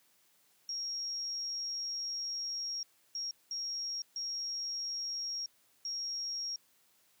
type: tone bursts at uneven times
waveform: sine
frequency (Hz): 5588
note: F8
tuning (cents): 0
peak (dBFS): -35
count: 5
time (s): 0.69-2.83 / 3.15-3.31 / 3.51-4.02 / 4.16-5.46 / 5.85-6.56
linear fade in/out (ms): 2
effects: white hiss -69 dBFS RMS until 7.2 s + high-pass 100 Hz 12 dB/octave